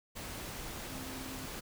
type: tone in noise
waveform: sine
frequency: 261.6 Hz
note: C4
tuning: in tune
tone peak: -46 dBFS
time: 0.89-1.47 s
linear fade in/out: 20 ms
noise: pink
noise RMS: -43 dBFS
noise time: 0.15-1.61 s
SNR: -6 dB
effects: none